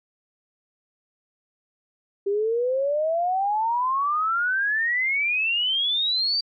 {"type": "exponential sweep", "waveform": "sine", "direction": "up", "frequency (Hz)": [392, 4698], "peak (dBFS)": -20, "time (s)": [2.26, 6.41], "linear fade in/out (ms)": 10, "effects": ["MP3 48 kbps"]}